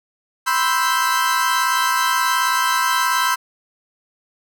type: chord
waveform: 40% pulse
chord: C major seventh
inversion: third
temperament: equal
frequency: 987.8 / 1046.5 / 1318.5 / 1568 Hz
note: B5 / C6 / E6 / G6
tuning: 0 / 0 / 0 / 0 cents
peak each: -21 dBFS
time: 0.46-3.36 s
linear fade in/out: 20 ms
effects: none